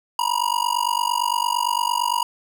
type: tone with amplitude modulation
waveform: square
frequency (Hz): 960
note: B5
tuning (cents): -49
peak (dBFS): -16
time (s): 0.19-2.23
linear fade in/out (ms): 2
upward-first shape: sine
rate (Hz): 48.8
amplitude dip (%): 100
effects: none